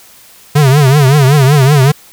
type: tone with vibrato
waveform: square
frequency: 139.9 Hz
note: C#3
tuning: 16 cents sharp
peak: -5 dBFS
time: 0.55-1.92 s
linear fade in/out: 10 ms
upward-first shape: triangle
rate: 5.3 Hz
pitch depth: 170 cents each way
effects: white hiss -40 dBFS RMS until 2.12 s